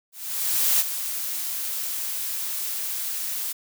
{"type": "noise with ADSR envelope", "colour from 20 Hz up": "blue", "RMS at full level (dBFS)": -19, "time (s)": [0.12, 3.53], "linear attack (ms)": 680, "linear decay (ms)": 29, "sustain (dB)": -10, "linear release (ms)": 14, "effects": []}